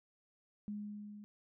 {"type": "tone with level ramp", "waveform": "sine", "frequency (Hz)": 207.7, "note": "G#3", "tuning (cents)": 0, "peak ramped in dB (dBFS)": [-38, -49], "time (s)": [0.68, 1.24], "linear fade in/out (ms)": 0, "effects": []}